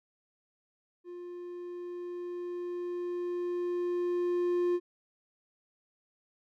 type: tone with level ramp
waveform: triangle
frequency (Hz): 352.8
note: F4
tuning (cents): +18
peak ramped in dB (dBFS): -39 to -23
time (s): 1.04-4.8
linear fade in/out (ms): 50
effects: none